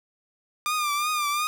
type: tone with vibrato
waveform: sawtooth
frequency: 1200 Hz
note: D6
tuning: 37 cents sharp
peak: -20 dBFS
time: 0.66-1.47 s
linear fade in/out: 0 ms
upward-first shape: triangle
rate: 2.8 Hz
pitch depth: 69 cents each way
effects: none